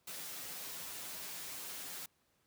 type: noise with comb filter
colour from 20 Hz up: white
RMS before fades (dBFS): -45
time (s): 0.07-2.06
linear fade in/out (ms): 5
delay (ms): 8.8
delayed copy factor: -0.8
effects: pink hiss -75 dBFS RMS until 2.46 s + high-pass 80 Hz 12 dB/octave